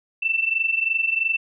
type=tone pair together; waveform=sine; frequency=2665 / 2688 Hz; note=E7 / E7; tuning=+18 / +33 cents; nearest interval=unison; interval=15 cents; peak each=-21 / -24 dBFS; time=0.22-1.37 s; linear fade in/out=10 ms; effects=none